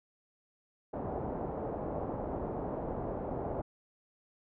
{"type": "low-pass noise", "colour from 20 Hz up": "white", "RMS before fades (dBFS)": -37, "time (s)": [0.93, 3.62], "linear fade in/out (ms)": 10, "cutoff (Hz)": 750, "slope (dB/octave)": 24, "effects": []}